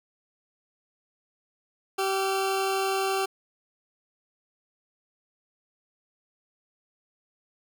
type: tone pair together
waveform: 20% pulse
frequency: 386.6 / 1369 Hz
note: G4 / F6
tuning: -24 / -35 cents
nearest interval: octave + minor seventh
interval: 2189 cents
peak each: -20 / -30 dBFS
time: 1.98-3.26 s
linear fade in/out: 10 ms
effects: none